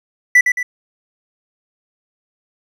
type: tone with echo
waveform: triangle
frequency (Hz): 1975.5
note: B6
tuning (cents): 0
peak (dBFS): -4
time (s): 0.35-0.41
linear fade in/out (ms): 5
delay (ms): 110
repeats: 2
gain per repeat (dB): -6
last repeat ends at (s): 0.63
effects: none